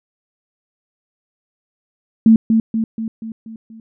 sine tone with echo, 223.4 Hz, A3, 27 cents sharp, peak -5 dBFS, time 2.26-2.36 s, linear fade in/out 2 ms, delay 240 ms, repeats 6, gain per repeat -5 dB, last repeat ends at 3.8 s, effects none

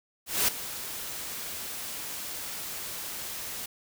white noise with ADSR envelope, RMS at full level -23 dBFS, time 0.26-3.66 s, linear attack 220 ms, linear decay 8 ms, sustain -14 dB, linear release 6 ms, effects none

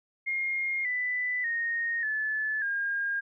sine tone with pitch steps, 2133 / 1990.2 / 1856.9 / 1732.5 / 1616.5 Hz, C7 / B6 / A#6 / A6 / G#6, +33 / +13 / -7 / -27 / -47 cents, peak -27 dBFS, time 0.26-3.21 s, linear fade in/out 20 ms, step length 590 ms, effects none

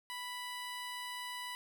15% pulse tone, 987.8 Hz, B5, in tune, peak -34 dBFS, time 0.1-1.55 s, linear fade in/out 0 ms, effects none

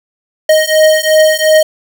square beating tone pair, 622.3 / 625.1 Hz, D#5 / D#5, 0 / +8 cents, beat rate 2.8 Hz, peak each -10 dBFS, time 0.49-1.63 s, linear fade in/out 5 ms, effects none

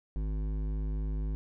triangle tone with hard clipping, 51.91 Hz, G#1, in tune, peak -32 dBFS, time 0.16-1.35 s, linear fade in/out 0 ms, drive 16 dB, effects none

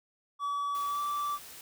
triangle tone with pitch glide, 1143 to 1164.3 Hz, D6 to D6, -47 to -15 cents, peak -28 dBFS, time 0.39-1.39 s, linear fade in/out 50 ms, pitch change +32 cents, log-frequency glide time 0.86-1.02 s
white noise, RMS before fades -48 dBFS, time 0.75-1.61 s, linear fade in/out 0 ms
effects none

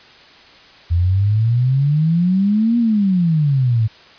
sine exponential two-way sweep, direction up then down, 83 to 240 to 107.3 Hz, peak -12 dBFS, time 0.9-3.88 s, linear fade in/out 20 ms, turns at 2.78 s, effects white hiss -44 dBFS RMS until 4.18 s + resampled to 11025 Hz

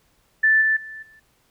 sine tone with level steps, 1760 Hz, A6, in tune, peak -13 / -16 / -34 / -48 dBFS, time 0.43-1.2 s, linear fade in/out 10 ms, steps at 0.61 / 0.76 / 1.02 s, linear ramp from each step 10 ms, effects pink hiss -63 dBFS RMS until 1.5 s

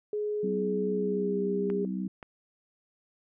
sine tone with pitch glide, 419.5 to 404.3 Hz, G#4 to G#4, +17 to -46 cents, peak -28 dBFS, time 0.13-1.85 s, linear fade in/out 2 ms, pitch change -63 cents, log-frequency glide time 0.95-1.4 s
harmonic tone, 63.6 Hz, C2, 48 cents flat, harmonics 3 / 4 / 5, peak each -31 / -37 / -40 dBFS, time 0.43-2.08 s, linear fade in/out 5 ms
clicks, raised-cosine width 0.5 ms, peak -27 dBFS, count 2, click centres 1.701 / 2.228 s
effects none

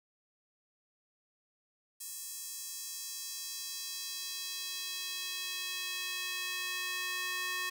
square tone with high-pass filter sweep, 365.5 Hz, F#4, 21 cents flat, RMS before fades -39 dBFS, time 2-7.7 s, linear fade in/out 10 ms, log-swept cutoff 8000 to 1700 Hz, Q 1.3, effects none

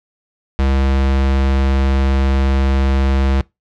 square tone, 67.3 Hz, C2, 49 cents sharp, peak -13 dBFS, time 0.59-3.41 s, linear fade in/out 0 ms, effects noise-tail reverb RT60 0.2 s tail -23 dB re dry + low-pass 4000 Hz 12 dB/octave

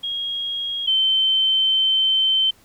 sine tone pair in turn, 3276 / 3092 Hz, G#7 / G7, -24 / -24 cents, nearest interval minor second, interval 100 cents, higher first, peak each -23 / -15 dBFS, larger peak second, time 0.03-0.87 / 0.87-2.51 s, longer second, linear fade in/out 10 ms, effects pink hiss -54 dBFS RMS until 2.64 s

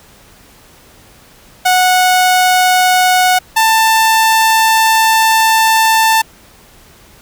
sawtooth tone pair in turn, 735 / 888.9 Hz, F#5 / A5, -12 / +17 cents, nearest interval minor third, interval 329 cents, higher second, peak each -4 dBFS, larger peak neither, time 1.65-3.39 / 3.56-6.22 s, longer second, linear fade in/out 10 ms, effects pink hiss -43 dBFS RMS until 7.21 s

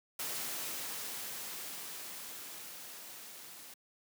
white noise with level ramp, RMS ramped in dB -38 to -51 dBFS, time 0.19-3.74 s, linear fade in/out 5 ms, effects high-pass 150 Hz 12 dB/octave

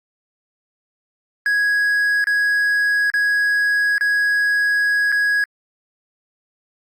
triangle tone with dropouts, 1661.2 Hz, G#6, in tune, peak -13 dBFS, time 1.46-5.44 s, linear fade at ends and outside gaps 1 ms, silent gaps 2.242-2.27 / 3.102-3.139 / 3.981-4.009 / 5.119-5.124 s, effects Opus 48 kbps

